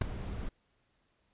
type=noise with ADSR envelope; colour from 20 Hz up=brown; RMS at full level=-21 dBFS; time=0.01-0.49 s; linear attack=8 ms; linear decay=6 ms; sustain=-17 dB; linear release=6 ms; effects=pink hiss -74 dBFS RMS until 1.33 s + resampled to 8000 Hz